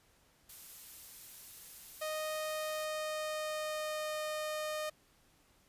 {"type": "noise", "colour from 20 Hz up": "blue", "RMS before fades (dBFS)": -50, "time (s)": [0.49, 2.85], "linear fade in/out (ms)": 5}
{"type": "tone with pitch glide", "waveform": "sawtooth", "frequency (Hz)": [620, 613.6], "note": ["D#5", "D#5"], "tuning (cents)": [-6, -24], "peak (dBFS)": -32, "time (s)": [2.01, 4.9], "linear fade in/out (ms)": 10, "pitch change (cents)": -18, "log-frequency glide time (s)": [2.35, 4.2]}
{"effects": ["pink hiss -68 dBFS RMS until 5.68 s", "resampled to 32000 Hz"]}